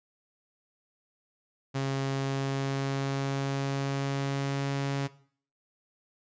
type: tone with pitch glide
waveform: sawtooth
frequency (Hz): 136 to 138.78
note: C#3 to C#3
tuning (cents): -33 to +2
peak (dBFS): -24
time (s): 1.74-5.08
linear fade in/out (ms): 20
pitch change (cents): +35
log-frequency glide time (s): 2.06-4.67
effects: noise-tail reverb RT60 0.5 s tail -17 dB re dry + resampled to 16000 Hz